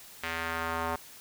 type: tone with band-pass filter sweep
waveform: square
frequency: 82.6 Hz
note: E2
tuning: 4 cents sharp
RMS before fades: -33 dBFS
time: 0.23-0.96 s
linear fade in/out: 5 ms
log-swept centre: 2100 to 960 Hz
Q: 1.6
effects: white hiss -50 dBFS RMS until 1.2 s